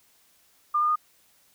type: tone with pitch steps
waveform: sine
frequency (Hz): 1200 / 1213.2 / 1226.6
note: D6 / D#6 / D#6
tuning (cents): +37 / -44 / -25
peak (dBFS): -20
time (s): 0.74-0.959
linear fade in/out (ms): 10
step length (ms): 73
effects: white hiss -62 dBFS RMS until 1.54 s